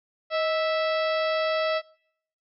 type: harmonic tone with a mistuned harmonic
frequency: 657 Hz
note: E5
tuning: 6 cents flat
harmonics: 1 / 2 / 3 / 4 / 5 / 6 / 7 / 8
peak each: -24 / -30 / -34 / -36 / -38 / -40 / -41 / -42 dBFS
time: 0.3-1.82 s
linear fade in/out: 50 ms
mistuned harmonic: 1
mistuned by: -71 cents
effects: noise-tail reverb RT60 0.7 s tail -25 dB re dry

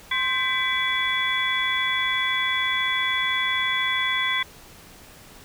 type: tone cluster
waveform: sine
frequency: 1047 / 1567 / 2001 / 2311 / 3404 Hz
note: C6 / G6 / B6 / D7 / G#7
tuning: +1 / -1 / +22 / -28 / +42 cents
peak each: -29 / -32 / -24 / -31 / -27 dBFS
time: 0.11-4.43 s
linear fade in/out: 5 ms
effects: pink hiss -47 dBFS RMS until 5.44 s

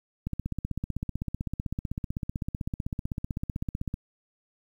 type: click train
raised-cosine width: 5 ms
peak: -18 dBFS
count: 59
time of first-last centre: 0.27-3.941 s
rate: 15.8 Hz
effects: 9-bit

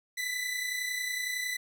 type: tone pair together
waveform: sawtooth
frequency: 1969.1 / 2000 Hz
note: B6 / B6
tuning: -6 / +21 cents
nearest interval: unison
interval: 27 cents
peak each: -34 / -29 dBFS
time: 0.17-1.57 s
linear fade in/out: 10 ms
effects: none

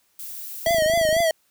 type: noise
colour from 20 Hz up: violet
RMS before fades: -35 dBFS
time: 0.19-0.79 s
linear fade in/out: 5 ms
type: tone with vibrato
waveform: square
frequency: 648 Hz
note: E5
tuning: 30 cents flat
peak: -18 dBFS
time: 0.66-1.31 s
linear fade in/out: 2 ms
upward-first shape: triangle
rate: 4.1 Hz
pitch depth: 99 cents each way
type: click train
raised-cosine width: 3 ms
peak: -22 dBFS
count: 15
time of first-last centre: 0.67-1.204 s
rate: 26.2 Hz
effects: white hiss -65 dBFS RMS until 1.5 s

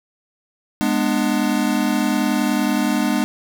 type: chord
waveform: square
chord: G# diminished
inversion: none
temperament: equal with one note detuned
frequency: 207.7 / 246.9 / 297.9 Hz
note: G#3 / B3 / D4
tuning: 0 / 0 / +25 cents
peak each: -22 dBFS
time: 0.81-3.24 s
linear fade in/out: 0 ms
effects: none

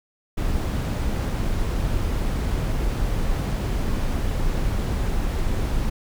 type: noise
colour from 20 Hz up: brown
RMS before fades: -23 dBFS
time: 0.37-5.9 s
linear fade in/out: 10 ms
effects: none

